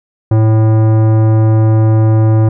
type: tone with tanh clipping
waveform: sine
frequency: 110 Hz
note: A2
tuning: in tune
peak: -8 dBFS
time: 0.31-2.49 s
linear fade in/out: 5 ms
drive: 16 dB
effects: none